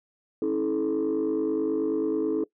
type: tone cluster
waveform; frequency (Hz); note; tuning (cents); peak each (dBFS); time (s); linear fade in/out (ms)
sine; 272.9 / 322.2 / 430.9; C#4 / E4 / A4; -27 / -39 / -36; -29 / -25 / -25; 0.42-2.44; 2
effects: noise-tail reverb RT60 0.1 s tail -20 dB re dry + tanh soft clip ceiling -19 dBFS